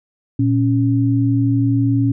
sine tone pair together, 116.4 / 277.2 Hz, A#2 / C#4, -2 / 0 cents, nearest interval octave + minor third, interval 1502 cents, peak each -15 / -16 dBFS, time 0.39-2.12 s, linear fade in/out 5 ms, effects none

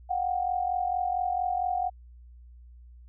sine tone pair together, 723 / 767.4 Hz, F#5 / G5, -40 / -37 cents, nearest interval minor second, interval 103 cents, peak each -27 / -30 dBFS, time 0.09-1.9 s, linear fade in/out 20 ms, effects added 60 Hz sine -47 dBFS peak until 3.08 s

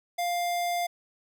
square tone, 700 Hz, F5, 4 cents sharp, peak -27 dBFS, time 0.18-0.87 s, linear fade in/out 10 ms, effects none

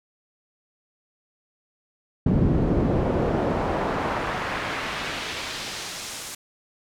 brown noise with band-pass filter sweep, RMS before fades -25 dBFS, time 2.26-6.35 s, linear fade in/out 5 ms, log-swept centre 200 to 8800 Hz, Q 0.9, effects none

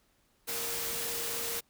sine tone in noise, 466.2 Hz, A#4, in tune, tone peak -43 dBFS, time 0.47-1.61 s, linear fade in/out 20 ms, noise white, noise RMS -35 dBFS, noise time 0.47-1.61 s, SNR -11 dB, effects pink hiss -70 dBFS RMS until 1.69 s

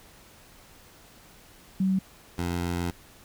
sine / 15% pulse tone pair in turn, 190 / 87.01 Hz, F#3 / F2, +46 / -6 cents, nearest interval octave + major second, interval 1352 cents, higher first, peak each -21 dBFS, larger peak neither, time 1.8-1.99 / 2.38-2.91 s, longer second, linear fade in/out 5 ms, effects pink hiss -53 dBFS RMS until 3.24 s

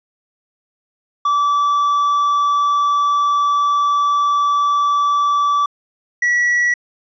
triangle tone pair in turn, 1157 / 1936.9 Hz, D6 / B6, -26 / -34 cents, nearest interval major sixth, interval 892 cents, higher second, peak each -11 dBFS, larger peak neither, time 1.25-5.66 / 6.22-6.74 s, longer first, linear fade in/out 5 ms, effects resampled to 16000 Hz

